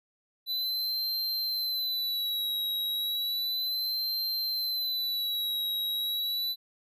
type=tone with vibrato; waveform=square; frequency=3987 Hz; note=B7; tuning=16 cents sharp; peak=-29 dBFS; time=0.46-6.56 s; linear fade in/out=50 ms; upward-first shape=sine; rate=0.33 Hz; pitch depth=65 cents each way; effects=none